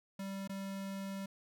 square tone with dropouts, 195.1 Hz, G3, 8 cents flat, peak -40 dBFS, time 0.19-1.26 s, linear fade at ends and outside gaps 5 ms, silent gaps 0.476-0.494 s, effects none

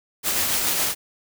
white noise with tremolo, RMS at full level -21 dBFS, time 0.23-0.95 s, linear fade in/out 50 ms, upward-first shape triangle, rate 7.2 Hz, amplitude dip 35%, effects none

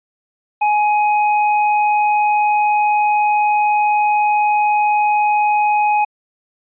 sine tone with hard clipping, 838 Hz, G#5, 15 cents sharp, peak -14 dBFS, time 0.61-6.05 s, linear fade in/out 10 ms, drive 11 dB, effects resampled to 8000 Hz

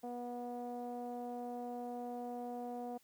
sawtooth tone with low-pass filter, 243.1 Hz, B3, 27 cents flat, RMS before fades -43 dBFS, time 0.03-2.98 s, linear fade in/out 10 ms, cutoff 670 Hz, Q 5.3, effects white hiss -70 dBFS RMS until 3.03 s

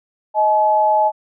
sine tone pair together, 627.2 / 855 Hz, D#5 / A5, +14 / -50 cents, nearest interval perfect fourth, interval 536 cents, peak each -17 / -13 dBFS, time 0.34-1.12 s, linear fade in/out 50 ms, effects none

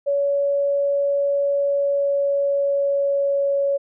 sine tone with pitch glide, 564 to 558.8 Hz, C#5 to C#5, +30 to +14 cents, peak -17 dBFS, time 0.06-3.78 s, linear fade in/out 20 ms, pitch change -16 cents, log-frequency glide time 1.6-3.64 s, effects none

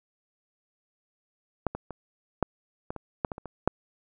clicks, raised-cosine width 1 ms, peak -11 / -19 / -23 / -9 / -19 / -23 / -11 / -19 / -25 / -24 / -7 dBFS, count 11, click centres 1.667 / 1.75 / 1.907 / 2.427 / 2.905 / 2.963 / 3.248 / 3.318 / 3.381 / 3.457 / 3.676 s, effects none

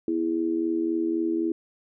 sine tone with amplitude modulation, 329.6 Hz, E4, in tune, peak -19 dBFS, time 0.08-1.52 s, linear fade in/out 2 ms, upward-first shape sine, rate 83.8 Hz, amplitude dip 80%, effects none

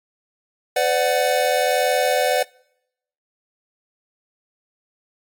square chord, B minor, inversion none, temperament equal with one note detuned, 506 / 587.3 / 740 Hz, B4 / D5 / F#5, +42 / 0 / 0 cents, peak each -22 dBFS, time 0.76-2.43 s, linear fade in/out 5 ms, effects noise-tail reverb RT60 0.8 s tail -26 dB re dry + AAC 64 kbps

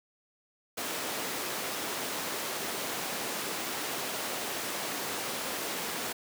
pink high-pass noise, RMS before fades -35 dBFS, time 0.77-6.13 s, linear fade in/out 10 ms, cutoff 300 Hz, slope 12 dB/octave, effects none

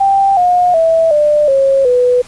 sine tone with pitch steps, 786 / 716.6 / 653.4 / 595.7 / 543.1 / 495.1 Hz, G5 / F5 / E5 / D5 / C#5 / B4, +4 / +44 / -15 / +24 / -36 / +4 cents, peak -7 dBFS, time 0-2.22 s, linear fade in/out 10 ms, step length 370 ms, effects pink hiss -38 dBFS RMS until 2.27 s + resampled to 24000 Hz

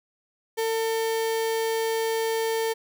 35% pulse tone, 450 Hz, A4, 39 cents sharp, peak -22 dBFS, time 0.57-2.74 s, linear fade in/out 20 ms, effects none

